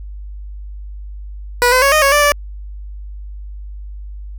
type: tone with pitch steps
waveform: 15% pulse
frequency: 487.8 / 510 / 554 / 616 / 553 / 587 / 581 Hz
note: B4 / C5 / C#5 / D#5 / C#5 / D5 / D5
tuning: -21 / -44 / -1 / -17 / -4 / -1 / -19 cents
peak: -3 dBFS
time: 1.62-2.32 s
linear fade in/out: 0 ms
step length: 100 ms
effects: added 50 Hz sine -27 dBFS peak until 4.38 s